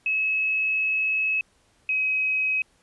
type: tone pair in turn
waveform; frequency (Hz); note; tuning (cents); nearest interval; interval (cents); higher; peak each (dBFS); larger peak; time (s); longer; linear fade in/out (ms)
sine; 2578 / 2540; E7 / D#7; -39 / +35; unison; 26; first; -21; neither; 0.06-1.41 / 1.89-2.62; first; 2
effects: pink hiss -63 dBFS RMS until 2.82 s + resampled to 24000 Hz